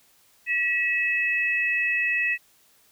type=tone pair together; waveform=sine; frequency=1932.5 / 2590 Hz; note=B6 / E7; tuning=-38 / -31 cents; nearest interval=perfect fourth; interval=507 cents; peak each=-24 dBFS; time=0.46-2.38 s; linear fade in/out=50 ms; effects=white hiss -60 dBFS RMS until 2.91 s